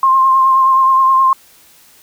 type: tone with vibrato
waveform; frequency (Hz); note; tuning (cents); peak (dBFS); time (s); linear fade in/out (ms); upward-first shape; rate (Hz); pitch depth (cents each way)
sine; 1059; C6; +21; -7; 0.03-1.33; 2; triangle; 9.5; 29
effects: white hiss -46 dBFS RMS until 2.02 s